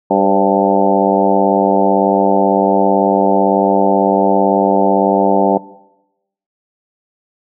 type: harmonic tone with a mistuned harmonic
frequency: 98 Hz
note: G2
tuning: in tune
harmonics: 2 / 3 / 4 / 5 / 6 / 7 / 8 / 9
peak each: -18 / -18 / -18 / -18 / -18 / -18 / -18 / -18 dBFS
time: 0.1-5.58 s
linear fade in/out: 10 ms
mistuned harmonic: 5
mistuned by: +58 cents
effects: noise-tail reverb RT60 0.9 s tail -19 dB re dry